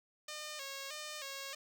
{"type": "tone with vibrato", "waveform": "5% pulse", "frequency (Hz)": 576, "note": "D5", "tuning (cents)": -34, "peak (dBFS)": -31, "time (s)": [0.28, 1.55], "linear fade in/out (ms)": 5, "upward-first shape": "square", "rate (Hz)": 1.6, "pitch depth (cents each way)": 88, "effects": []}